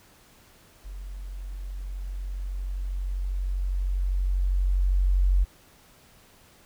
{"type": "tone with level ramp", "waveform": "sine", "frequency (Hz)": 46.25, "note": "F#1", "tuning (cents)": 0, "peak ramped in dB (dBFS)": [-35, -17], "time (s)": [0.84, 5.45], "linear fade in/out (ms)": 20, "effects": ["pink hiss -56 dBFS RMS until 6.65 s"]}